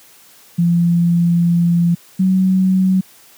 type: tone pair in turn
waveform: sine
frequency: 171.5 / 187.6 Hz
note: F3 / F#3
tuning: -31 / +24 cents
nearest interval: major second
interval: 155 cents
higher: second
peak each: -10 dBFS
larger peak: neither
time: 0.58-1.95 / 2.19-3.01 s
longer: first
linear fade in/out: 10 ms
effects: white hiss -46 dBFS RMS until 3.37 s + high-pass 100 Hz 12 dB/octave